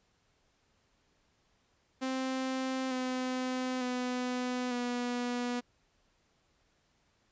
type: tone with pitch steps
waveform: sawtooth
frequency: 261.6 / 255.6 / 249.8 / 244.1 Hz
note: C4 / C4 / B3 / B3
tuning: 0 / -40 / +20 / -20 cents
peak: -28 dBFS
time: 2.01-5.61 s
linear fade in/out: 20 ms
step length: 900 ms
effects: pink hiss -72 dBFS RMS until 7.31 s + resampled to 16000 Hz